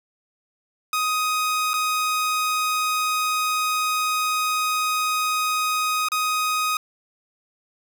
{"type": "tone with dropouts", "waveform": "sawtooth", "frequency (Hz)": 1252, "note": "D#6", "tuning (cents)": 10, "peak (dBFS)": -17, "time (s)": [0.93, 6.77], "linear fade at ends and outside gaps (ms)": 2, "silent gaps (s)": [[1.734, 1.739], [6.086, 6.118]], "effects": []}